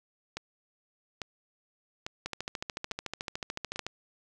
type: two click trains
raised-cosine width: 0.2 ms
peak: -18 / -17 dBFS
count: 5 / 23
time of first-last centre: 0.37-3.76 / 2.26-3.866 s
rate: 1.18 / 13.7 Hz
effects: none